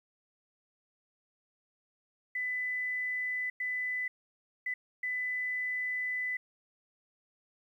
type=tone bursts at uneven times; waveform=sine; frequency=2000 Hz; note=B6; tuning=21 cents sharp; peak=-31 dBFS; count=4; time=2.35-3.5 / 3.6-4.08 / 4.66-4.74 / 5.03-6.37 s; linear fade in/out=5 ms; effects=11-bit